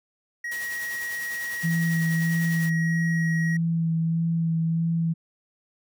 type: tone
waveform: triangle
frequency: 1900 Hz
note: A#6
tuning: 33 cents sharp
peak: -27 dBFS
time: 0.44-3.57 s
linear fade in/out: 5 ms
type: noise with tremolo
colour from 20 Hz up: white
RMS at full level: -38 dBFS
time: 0.51-2.7 s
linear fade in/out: 10 ms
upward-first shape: sine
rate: 10 Hz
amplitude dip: 45%
type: tone with vibrato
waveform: sine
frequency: 164.81 Hz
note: E3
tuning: in tune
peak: -21 dBFS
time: 1.63-5.14 s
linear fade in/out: 20 ms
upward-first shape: sine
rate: 1.6 Hz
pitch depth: 16 cents each way
effects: none